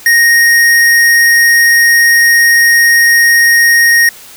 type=tone; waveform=square; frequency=1864.7 Hz; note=A#6; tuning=in tune; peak=-5 dBFS; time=0.06-4.09 s; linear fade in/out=2 ms; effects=white hiss -34 dBFS RMS until 4.36 s